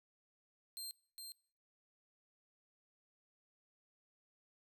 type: tone with echo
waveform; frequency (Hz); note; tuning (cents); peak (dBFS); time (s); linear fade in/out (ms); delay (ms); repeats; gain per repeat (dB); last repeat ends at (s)
20% pulse; 4173; C8; -5; -38; 0.77-0.91; 0; 410; 1; -4; 1.32
effects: noise-tail reverb RT60 0.5 s tail -24 dB re dry